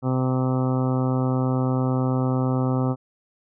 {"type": "harmonic tone", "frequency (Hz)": 129, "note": "C3", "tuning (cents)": -24, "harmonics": [1, 2, 3, 4, 5, 6, 7, 8, 9, 10], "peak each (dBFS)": [-22, -24, -32, -31, -37, -35, -38, -41, -37, -39], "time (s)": [0.02, 2.96], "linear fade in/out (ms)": 50, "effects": []}